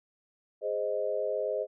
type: chord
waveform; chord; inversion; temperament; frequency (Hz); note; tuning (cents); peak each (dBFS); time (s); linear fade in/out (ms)
sine; Ab major; none; equal; 415.3 / 523.3 / 622.3; Ab4 / C5 / Eb5; 0 / 0 / 0; -34 / -32 / -32; 0.61-1.67; 50
effects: none